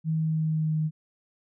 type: tone with pitch glide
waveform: sine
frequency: 159.1 to 155.74 Hz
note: D#3 to D#3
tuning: +39 to +2 cents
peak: -23 dBFS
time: 0.04-0.91 s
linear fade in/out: 50 ms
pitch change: -37 cents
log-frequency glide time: 0.15-0.79 s
effects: none